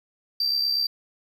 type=tone with amplitude modulation; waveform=triangle; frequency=4690 Hz; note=D8; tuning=3 cents flat; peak=-17 dBFS; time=0.4-0.87 s; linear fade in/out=5 ms; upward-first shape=sine; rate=68.3 Hz; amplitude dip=60%; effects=tanh soft clip ceiling -13 dBFS